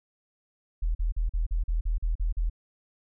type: tone bursts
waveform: sine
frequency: 40.58 Hz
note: E1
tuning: 26 cents flat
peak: -23 dBFS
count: 10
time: 0.82-2.498 s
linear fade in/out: 10 ms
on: 130 ms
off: 42 ms
effects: none